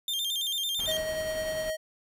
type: tone with vibrato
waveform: 40% pulse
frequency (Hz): 3387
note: G#7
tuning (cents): +33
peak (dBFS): -27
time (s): 0.08-0.97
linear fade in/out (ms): 2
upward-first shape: square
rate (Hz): 9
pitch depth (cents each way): 100
type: low-pass noise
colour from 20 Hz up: pink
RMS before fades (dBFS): -43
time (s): 0.79-1.7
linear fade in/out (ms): 0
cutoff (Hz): 3700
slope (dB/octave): 12
type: tone with tremolo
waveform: square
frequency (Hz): 630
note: D#5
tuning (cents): +21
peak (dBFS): -29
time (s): 0.87-1.77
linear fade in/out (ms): 20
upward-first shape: sine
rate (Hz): 10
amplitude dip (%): 30
effects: none